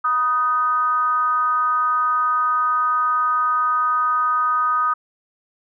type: tone with frequency modulation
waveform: sine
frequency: 1244.5 Hz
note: D#6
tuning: in tune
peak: -16 dBFS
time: 0.04-4.94 s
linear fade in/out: 10 ms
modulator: 272 Hz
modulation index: 0.48
effects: none